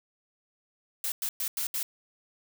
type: noise bursts at uneven times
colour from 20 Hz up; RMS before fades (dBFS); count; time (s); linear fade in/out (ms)
blue; -31; 5; 1.04-1.12 / 1.22-1.29 / 1.4-1.48 / 1.57-1.67 / 1.74-1.83; 2
effects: none